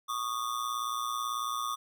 square ring-modulated tone, 1171 Hz, D6, 5 cents flat, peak -29 dBFS, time 0.08-1.76 s, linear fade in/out 20 ms, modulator 59.1 Hz, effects none

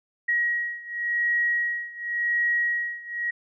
sine beating tone pair, 1900 / 1900.91 Hz, A#6 / A#6, +33 / +33 cents, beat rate 0.91 Hz, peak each -25 / -27 dBFS, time 0.28-3.31 s, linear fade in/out 10 ms, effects none

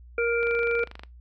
harmonic tone, 468.8 Hz, A#4, 10 cents sharp, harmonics 1 / 3 / 5, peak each -23 / -29 / -30 dBFS, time 0.18-0.84 s, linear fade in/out 2 ms
click train, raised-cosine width 0.3 ms, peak -24 dBFS, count 16, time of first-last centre 0.43-1.035 s, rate 24.8 Hz
effects noise-tail reverb RT60 0.2 s tail -21 dB re dry + added 60 Hz sine -45 dBFS peak until 1.2 s

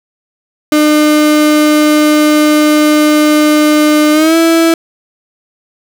35% pulse tone with pitch glide, 302.1 to 329.4 Hz, D4 to E4, +49 to -1 cents, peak -4 dBFS, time 0.72-4.74 s, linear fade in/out 2 ms, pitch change +150 cents, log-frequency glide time 4.12-4.36 s, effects none

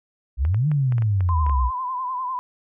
sine exponential two-way sweep, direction up then down, 58.27 to 155.56 to 58.27 Hz, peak -17 dBFS, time 0.37-1.71 s, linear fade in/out 50 ms, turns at 0.68 s
clicks, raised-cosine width 0.5 ms, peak -22 dBFS, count 9, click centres 0.451 / 0.545 / 0.716 / 0.923 / 0.982 / 1.022 / 1.207 / 1.465 / 1.496 s
sine tone with vibrato, 1016 Hz, B5, 49 cents sharp, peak -24 dBFS, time 1.29-2.39 s, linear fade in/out 0 ms, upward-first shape triangle, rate 10 Hz, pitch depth 71 cents each way
effects none

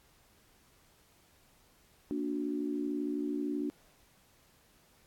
sine chord, Bb augmented, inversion none, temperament just, 233.1 / 291.4 / 364.2 Hz, Bb3 / D4 / F#4, 0 / -13 / -27 cents, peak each -39 / -33 / -39 dBFS, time 2.11-3.7 s, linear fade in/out 0 ms, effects pink hiss -65 dBFS RMS until 5.06 s + AAC 64 kbps

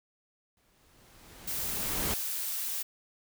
pink noise with exponential growth, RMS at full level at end -31 dBFS, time 0.57-2.14 s, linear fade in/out 1 ms, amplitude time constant 340 ms
blue noise, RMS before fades -34 dBFS, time 1.47-2.83 s, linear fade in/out 10 ms
effects none

